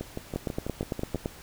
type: two click trains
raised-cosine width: 2 ms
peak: -15 / -19 dBFS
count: 9 / 8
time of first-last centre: 0.36-1.259 / 0.01-1.158 s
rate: 8.9 / 6.1 Hz
effects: pink hiss -48 dBFS RMS until 1.42 s